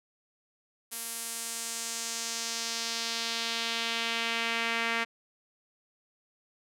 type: tone with band-pass filter sweep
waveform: sawtooth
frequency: 230 Hz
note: A#3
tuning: 23 cents flat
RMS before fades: -33 dBFS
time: 0.91-5.05 s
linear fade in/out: 20 ms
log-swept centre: 11000 to 2100 Hz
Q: 1.6
effects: none